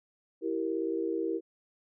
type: chord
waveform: sine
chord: E diminished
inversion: none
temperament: equal with one note detuned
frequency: 329.6 / 388.2 / 466.2 Hz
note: E4 / G4 / Bb4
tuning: 0 / -17 / 0 cents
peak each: -32 / -34 / -34 dBFS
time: 0.41-1.41 s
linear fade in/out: 50 ms
effects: none